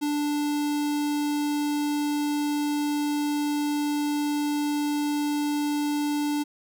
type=tone with notch filter; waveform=square; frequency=293.7 Hz; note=D4; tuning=in tune; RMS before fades=-26 dBFS; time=0.01-6.44 s; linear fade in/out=20 ms; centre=1700 Hz; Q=1.6; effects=none